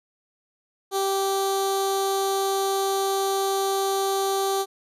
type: tone with notch filter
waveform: 15% pulse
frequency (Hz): 389.9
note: G4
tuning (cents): -9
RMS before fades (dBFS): -24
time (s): 0.91-4.66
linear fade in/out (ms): 50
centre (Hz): 1800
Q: 0.82
effects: resampled to 32000 Hz